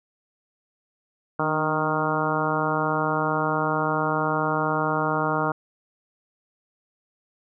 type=harmonic tone with a mistuned harmonic; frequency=155.56 Hz; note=D#3; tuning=in tune; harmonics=1 / 2 / 3 / 4 / 5 / 6 / 7 / 8 / 9; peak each=-30 / -30 / -30 / -30 / -30 / -30 / -30 / -30 / -30 dBFS; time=1.39-5.52 s; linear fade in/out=5 ms; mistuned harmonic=2; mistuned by=-41 cents; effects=none